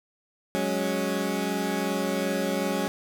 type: chord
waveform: 20% pulse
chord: F# suspended second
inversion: none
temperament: equal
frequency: 185 / 207.7 / 277.2 Hz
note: F#3 / G#3 / C#4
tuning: 0 / 0 / 0 cents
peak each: -25 dBFS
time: 0.55-2.88 s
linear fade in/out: 0 ms
effects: none